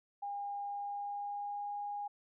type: tone with pitch glide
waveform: sine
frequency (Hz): 809 to 818.9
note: G#5 to G#5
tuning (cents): -46 to -25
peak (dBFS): -37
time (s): 0.22-2.08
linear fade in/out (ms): 10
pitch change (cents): +21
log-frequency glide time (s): 0.63-1.76
effects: none